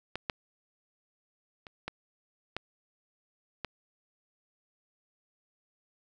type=clicks; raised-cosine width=0.3 ms; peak=-18 / -14 / -29 / -19 / -17 / -18 dBFS; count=6; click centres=0.156 / 0.298 / 1.668 / 1.88 / 2.566 / 3.647 s; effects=none